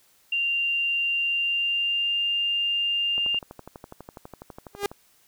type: tone with pitch glide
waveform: sine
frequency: 2781 to 2800 Hz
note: F7 to F7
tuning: -8 to +4 cents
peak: -22 dBFS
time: 0.32-3.39 s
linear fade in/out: 5 ms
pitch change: +12 cents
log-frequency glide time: 1.21-2.16 s
type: click train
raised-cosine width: 1 ms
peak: -25 dBFS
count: 22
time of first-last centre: 3.18-4.916 s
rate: 12.1 Hz
type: tone with exponential growth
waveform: sawtooth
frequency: 404.9 Hz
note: G#4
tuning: 44 cents flat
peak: -16 dBFS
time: 4.73-4.86 s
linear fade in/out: 1 ms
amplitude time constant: 27 ms
effects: white hiss -61 dBFS RMS until 5.27 s